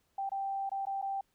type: tone with dropouts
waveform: sine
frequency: 784 Hz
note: G5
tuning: in tune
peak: -32 dBFS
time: 0.18-1.21 s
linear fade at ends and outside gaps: 5 ms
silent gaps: 0.293-0.317 / 0.694-0.716 / 0.854-0.868 / 1.016-1.024 s
effects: pink hiss -75 dBFS RMS until 1.34 s